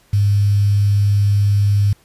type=tone with quantisation; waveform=sine; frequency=101.6 Hz; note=G#2; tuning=38 cents flat; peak=-11 dBFS; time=0.13-1.93 s; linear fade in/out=5 ms; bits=6; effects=pink hiss -54 dBFS RMS until 2.04 s + resampled to 32000 Hz